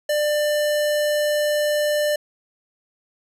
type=tone; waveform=square; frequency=595 Hz; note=D5; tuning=22 cents sharp; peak=-19 dBFS; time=0.09-2.16 s; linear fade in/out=5 ms; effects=resampled to 32000 Hz